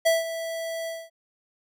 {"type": "tone with ADSR envelope", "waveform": "square", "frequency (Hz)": 658, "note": "E5", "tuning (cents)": -3, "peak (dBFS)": -17, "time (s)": [0.05, 1.1], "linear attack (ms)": 16, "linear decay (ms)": 170, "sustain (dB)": -13, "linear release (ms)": 230, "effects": []}